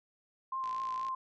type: tone with vibrato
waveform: sine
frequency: 1046.5 Hz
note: C6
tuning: in tune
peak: -33 dBFS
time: 0.52-1.15 s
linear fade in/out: 5 ms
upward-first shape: triangle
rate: 4.2 Hz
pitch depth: 25 cents each way
type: click train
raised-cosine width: 0.2 ms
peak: -33 dBFS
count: 26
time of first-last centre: 0.64-1.085 s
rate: 56.2 Hz
effects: none